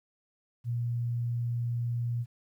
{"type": "tone", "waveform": "sine", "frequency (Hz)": 119.1, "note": "A#2", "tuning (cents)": 38, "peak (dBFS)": -28, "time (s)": [0.64, 2.26], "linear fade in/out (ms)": 50, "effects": ["11-bit"]}